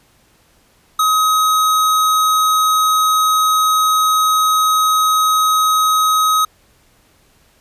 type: tone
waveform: square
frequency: 1266 Hz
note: D#6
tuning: 30 cents sharp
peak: -12 dBFS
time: 0.99-6.45 s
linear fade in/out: 5 ms
effects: pink hiss -54 dBFS RMS until 7.6 s + resampled to 32000 Hz